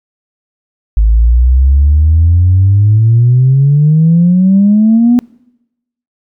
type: exponential sweep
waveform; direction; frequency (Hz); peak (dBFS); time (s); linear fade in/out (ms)
sine; up; 51.91 to 246.9; -3; 0.97-5.19; 0
effects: noise-tail reverb RT60 0.9 s tail -25 dB re dry + tanh soft clip ceiling 0 dBFS